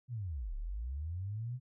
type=linear two-way sweep; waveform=sine; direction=down then up; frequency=129.3 to 32.7 to 129.3 Hz; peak=-36 dBFS; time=0.08-1.6 s; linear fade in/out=50 ms; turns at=0.55 s; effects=none